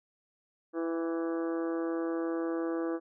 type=harmonic tone with a mistuned harmonic; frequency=165.7 Hz; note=E3; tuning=9 cents sharp; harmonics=2 / 3 / 4 / 5 / 6 / 7 / 8 / 9 / 10; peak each=-31 / -36 / -44 / -48 / -52 / -45 / -52 / -50 / -53 dBFS; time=0.73-3 s; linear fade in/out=50 ms; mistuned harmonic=5; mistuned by=-25 cents; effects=none